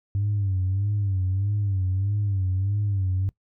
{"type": "tone with vibrato", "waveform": "sine", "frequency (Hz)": 98, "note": "G2", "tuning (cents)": 0, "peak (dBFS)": -20, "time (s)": [0.15, 3.29], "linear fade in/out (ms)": 0, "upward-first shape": "sine", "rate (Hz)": 1.6, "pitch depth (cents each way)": 98, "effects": ["noise-tail reverb RT60 0.1 s tail -22 dB re dry", "tanh soft clip ceiling -18 dBFS"]}